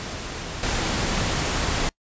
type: noise with level steps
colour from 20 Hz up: pink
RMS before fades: -32 / -24 dBFS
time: 0-1.89 s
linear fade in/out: 0 ms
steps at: 0.63 s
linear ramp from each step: 2 ms
effects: noise-tail reverb RT60 0.1 s tail -26 dB re dry + resampled to 16000 Hz